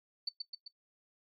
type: tone with echo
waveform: sine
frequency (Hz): 4500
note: C#8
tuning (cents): +25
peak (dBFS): -31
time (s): 0.27-0.29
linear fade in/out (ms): 5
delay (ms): 130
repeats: 3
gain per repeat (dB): -4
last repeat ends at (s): 0.68
effects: noise-tail reverb RT60 0.1 s tail -18 dB re dry + MP3 48 kbps